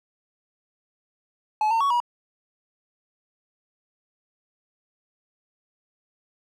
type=tone with pitch steps; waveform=triangle; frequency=857 / 908 / 1118 / 962 Hz; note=A5 / A#5 / C#6 / B5; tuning=-46 / -46 / +14 / -46 cents; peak=-17 dBFS; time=1.61-2.002 s; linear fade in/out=2 ms; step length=98 ms; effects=none